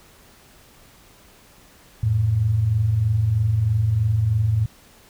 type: tone pair together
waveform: sine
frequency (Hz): 87.31 / 110.45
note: F2 / A2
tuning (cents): 0 / +7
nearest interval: major third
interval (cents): 407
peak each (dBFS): -25 / -17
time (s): 2.03-4.66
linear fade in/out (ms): 5
effects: pink hiss -51 dBFS RMS until 5.09 s